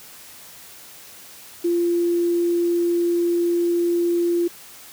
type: tone with quantisation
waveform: sine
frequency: 344.9 Hz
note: F4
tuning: 22 cents flat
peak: -17 dBFS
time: 1.64-4.48 s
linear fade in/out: 10 ms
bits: 7
effects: white hiss -43 dBFS RMS until 4.92 s + high-pass 60 Hz 12 dB/octave